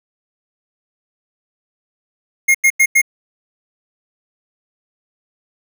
square tone bursts, 2142 Hz, C7, 40 cents sharp, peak -9 dBFS, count 4, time 2.48-3.017 s, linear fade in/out 10 ms, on 66 ms, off 91 ms, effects none

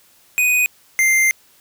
square tone pair in turn, 2489 / 2093 Hz, D#7 / C7, 0 / 0 cents, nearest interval minor third, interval 300 cents, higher first, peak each -14 / -13 dBFS, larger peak second, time 0.38-0.66 / 0.99-1.31 s, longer second, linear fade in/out 0 ms, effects white hiss -53 dBFS RMS until 1.6 s

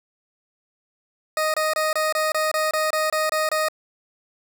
20% pulse tone bursts, 622.3 Hz, D#5, in tune, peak -15 dBFS, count 12, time 1.37-3.685 s, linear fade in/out 2 ms, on 170 ms, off 25 ms, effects none

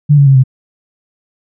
sine tone with pitch steps, 146.83 / 141.17 / 135.74 / 130.51 Hz, D3 / C#3 / C#3 / C3, 0 / +32 / -36 / -4 cents, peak -3 dBFS, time 0.09-0.438 s, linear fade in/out 20 ms, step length 87 ms, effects none

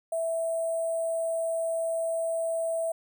sine tone with sample-and-hold, 659.3 Hz, E5, in tune, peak -26 dBFS, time 0.12-2.92 s, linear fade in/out 5 ms, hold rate 8820 Hz, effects none

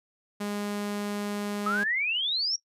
sawtooth tone, 205.4 Hz, G#3, 19 cents flat, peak -26 dBFS, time 0.4-1.84 s, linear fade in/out 10 ms
sine exponential sweep, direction up, 1244.5 to 5710 Hz, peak -25 dBFS, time 1.66-2.56 s, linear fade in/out 5 ms
effects noise-tail reverb RT60 0.1 s tail -18 dB re dry + resampled to 32000 Hz

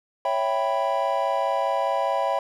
triangle chord, C# half-diminished seventh, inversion none, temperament equal, 554.4 / 659.3 / 784 / 987.8 Hz, C#5 / E5 / G5 / B5, 0 / 0 / 0 / 0 cents, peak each -25 dBFS, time 0.25-2.39 s, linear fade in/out 2 ms, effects none

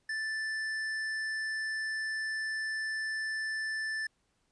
triangle tone with tanh clipping, 1760 Hz, A6, in tune, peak -34 dBFS, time 0.09-4.07 s, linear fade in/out 5 ms, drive 15 dB, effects pink hiss -75 dBFS RMS until 4.51 s + resampled to 22050 Hz

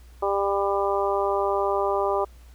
harmonic tone, 198.8 Hz, G3, 25 cents sharp, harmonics 2 / 3 / 4 / 5 / 6, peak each -25 / -27 / -28 / -29 / -30 dBFS, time 0.22-2.25 s, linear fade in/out 10 ms, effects added 60 Hz sine -45 dBFS peak until 2.54 s + pink hiss -58 dBFS RMS until 2.54 s

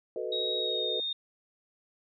sine chord, B dominant seventh, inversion second, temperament equal, 370 / 440 / 493.9 / 622.3 Hz, F#4 / A4 / B4 / D#5, 0 / 0 / 0 / 0 cents, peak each -38 / -36 / -36 / -39 dBFS, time 0.16-1 s, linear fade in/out 2 ms
sine tone with pitch glide, 3791 to 3677 Hz, A#7 to A#7, +28 to -24 cents, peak -30 dBFS, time 0.32-1.13 s, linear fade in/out 5 ms, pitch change -52 cents, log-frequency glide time 0.57-0.9 s
effects none

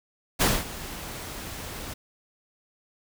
pink noise with ADSR envelope, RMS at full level -20 dBFS, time 0.39-1.94 s, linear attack 28 ms, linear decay 220 ms, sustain -17 dB, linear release 11 ms, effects none

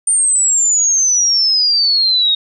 sine exponential sweep, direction down, 8990 to 3729 Hz, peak -10 dBFS, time 0.07-2.35 s, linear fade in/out 5 ms, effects none

